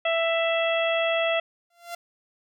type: harmonic tone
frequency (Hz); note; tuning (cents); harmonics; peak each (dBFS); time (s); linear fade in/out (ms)
662; E5; +7; 1 / 2 / 3 / 4 / 5; -23 / -32 / -31 / -29 / -32; 0.05-1.4; 5
type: tone with exponential growth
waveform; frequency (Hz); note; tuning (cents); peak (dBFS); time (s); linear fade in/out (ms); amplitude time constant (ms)
sawtooth; 689; F5; -24; -26; 1.7-1.95; 5; 54
effects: none